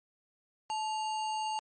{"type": "tone with sample-and-hold", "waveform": "sine", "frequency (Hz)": 869, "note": "A5", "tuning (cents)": -22, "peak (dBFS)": -31, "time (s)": [0.7, 1.59], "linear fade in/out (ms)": 0, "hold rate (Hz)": 3675, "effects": ["MP3 32 kbps"]}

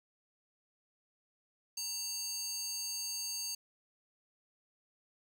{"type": "tone with high-pass filter", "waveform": "square", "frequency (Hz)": 920, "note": "A#5", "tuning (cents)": -23, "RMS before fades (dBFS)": -39, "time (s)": [1.77, 3.55], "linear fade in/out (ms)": 5, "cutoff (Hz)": 5400, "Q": 6.3, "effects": []}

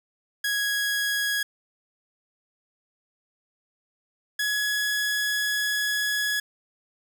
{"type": "tone pair in turn", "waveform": "sawtooth", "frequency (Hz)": [1661.2, 1683.4], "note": ["G#6", "G#6"], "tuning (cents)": [0, 23], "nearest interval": "unison", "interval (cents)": 23, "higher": "second", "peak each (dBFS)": -20, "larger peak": "neither", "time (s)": [[0.44, 1.43], [4.39, 6.4]], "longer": "second", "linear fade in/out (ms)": 5, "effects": []}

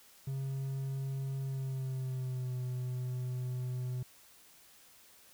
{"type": "tone with pitch glide", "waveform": "triangle", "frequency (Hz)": [135, 125.96], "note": ["C#3", "B2"], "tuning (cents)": [-45, 35], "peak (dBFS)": -32, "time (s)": [0.27, 4.03], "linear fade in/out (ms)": 5, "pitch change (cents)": -120, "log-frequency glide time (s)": [1.44, 2.56], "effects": ["white hiss -60 dBFS RMS until 5.33 s"]}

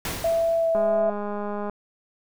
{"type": "noise with exponential decay", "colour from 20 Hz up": "pink", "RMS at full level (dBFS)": -27, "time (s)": [0.05, 1.02], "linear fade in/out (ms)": 1, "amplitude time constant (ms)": 210}
{"type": "tone with pitch glide", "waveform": "sine", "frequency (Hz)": [664, 657.5], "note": ["E5", "E5"], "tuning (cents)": [12, -5], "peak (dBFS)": -19, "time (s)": [0.24, 1.1], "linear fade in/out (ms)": 5, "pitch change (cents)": -17, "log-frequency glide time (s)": [0.58, 0.68]}
{"type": "click train", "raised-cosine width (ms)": 1, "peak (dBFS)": -18, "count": 196, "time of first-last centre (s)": [0.75, 1.697], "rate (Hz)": 206}
{"effects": []}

